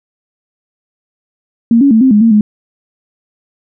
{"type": "tone with pitch steps", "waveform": "sine", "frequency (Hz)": [231.7, 279.4, 222, 262.5, 209, 228.1, 210.7], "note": ["A#3", "C#4", "A3", "C4", "G#3", "A#3", "G#3"], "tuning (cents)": [-10, 14, 16, 6, 11, -37, 25], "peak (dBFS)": -4, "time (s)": [1.71, 2.41], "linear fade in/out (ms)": 2, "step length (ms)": 100, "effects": []}